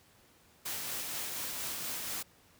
white noise with tremolo, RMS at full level -37 dBFS, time 0.65-2.23 s, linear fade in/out 10 ms, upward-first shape sine, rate 4.2 Hz, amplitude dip 25%, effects pink hiss -63 dBFS RMS until 2.59 s + high-pass 60 Hz 12 dB/octave

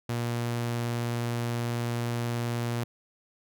sawtooth tone, 118.7 Hz, A#2, 32 cents sharp, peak -24 dBFS, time 0.09-2.84 s, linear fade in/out 5 ms, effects none

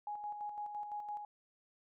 sine tone with tremolo, 832 Hz, G#5, 3 cents sharp, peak -38 dBFS, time 0.07-1.25 s, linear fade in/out 2 ms, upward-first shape square, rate 5.9 Hz, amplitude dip 45%, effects none

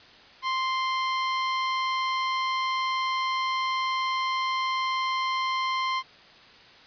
sawtooth tone, 1046.5 Hz, C6, in tune, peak -21 dBFS, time 0.42-6.03 s, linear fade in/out 50 ms, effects white hiss -51 dBFS RMS until 6.86 s + resampled to 11025 Hz

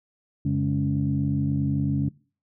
sine tone cluster, 92.5 / 142.2 / 209.7 / 280.9 Hz, F#2 / C#3 / G#3 / C#4, 0 / +45 / +17 / +23 cents, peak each -30 / -23 / -28 / -27 dBFS, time 0.45-2.09 s, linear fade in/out 5 ms, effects noise-tail reverb RT60 0.4 s tail -23 dB re dry + tanh soft clip ceiling -12 dBFS

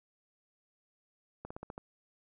slowing click train, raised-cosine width 1 ms, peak -28 dBFS, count 6, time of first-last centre 1.45-1.779 s, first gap 55 ms, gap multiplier 1.09, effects none

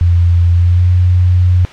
sine tone with pitch glide, 86.5 to 89.97 Hz, F2 to F#2, -16 to -48 cents, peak -6 dBFS, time 0.01-1.65 s, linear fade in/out 0 ms, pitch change +68 cents, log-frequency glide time 0.53-0.9 s, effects white hiss -33 dBFS RMS until 1.72 s + low-pass 3000 Hz 12 dB/octave

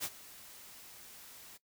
white noise with ADSR envelope, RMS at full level -35 dBFS, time 0-1.58 s, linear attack 39 ms, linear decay 52 ms, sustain -18 dB, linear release 22 ms, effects noise-tail reverb RT60 0.1 s tail -18 dB re dry

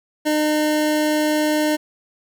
25% pulse tone, 304.1 Hz, D#4, 40 cents flat, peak -13 dBFS, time 0.25-1.77 s, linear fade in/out 20 ms, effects none

